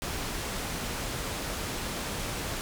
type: low-pass noise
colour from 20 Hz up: pink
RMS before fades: -34 dBFS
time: 0.02-2.61 s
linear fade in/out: 0 ms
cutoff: 12000 Hz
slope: 12 dB/octave
effects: none